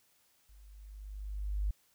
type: tone with level ramp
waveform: sine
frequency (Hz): 50.5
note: G#1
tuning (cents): -48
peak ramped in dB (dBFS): -55 to -28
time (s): 0.49-1.71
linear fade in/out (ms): 5
effects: white hiss -70 dBFS RMS until 1.94 s